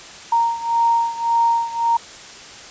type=beating tone pair; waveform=sine; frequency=928 / 929.8 Hz; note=A#5 / A#5; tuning=-8 / -5 cents; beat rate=1.8 Hz; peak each=-17 / -20 dBFS; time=0.32-1.97 s; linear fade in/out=5 ms; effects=white hiss -38 dBFS RMS until 2.7 s + resampled to 16000 Hz